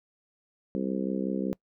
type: harmonic tone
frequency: 65.41 Hz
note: C2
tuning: in tune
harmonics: 3 / 4 / 5 / 6 / 7 / 8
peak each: -31 / -33 / -35 / -37 / -38 / -39 dBFS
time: 0.75-1.53 s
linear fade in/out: 0 ms
effects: noise-tail reverb RT60 0.1 s tail -23 dB re dry